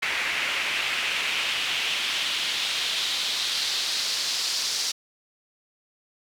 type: noise with band-pass filter sweep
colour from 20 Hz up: pink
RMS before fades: -27 dBFS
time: 0.02-4.92 s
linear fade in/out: 10 ms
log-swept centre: 2200 to 5000 Hz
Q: 2.3
effects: none